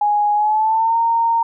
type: tone with pitch glide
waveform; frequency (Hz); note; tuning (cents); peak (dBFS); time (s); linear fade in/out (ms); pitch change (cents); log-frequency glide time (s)
sine; 830.6 to 921.6; G#5 to A#5; 0 to -20; -13; 0.01-1.43; 5; +180; 0.34-0.97
effects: none